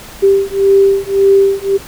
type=beating tone pair; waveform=sine; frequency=392 / 393.8 Hz; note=G4 / G4; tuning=0 / +8 cents; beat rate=1.8 Hz; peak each=-10 dBFS; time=0.22-1.78 s; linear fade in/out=20 ms; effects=pink hiss -33 dBFS RMS until 1.87 s